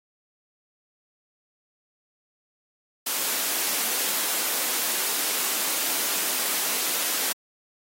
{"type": "high-pass noise", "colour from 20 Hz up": "white", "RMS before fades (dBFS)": -26, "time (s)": [3.06, 7.33], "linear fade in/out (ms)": 10, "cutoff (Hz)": 230, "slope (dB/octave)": 24, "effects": ["AAC 48 kbps"]}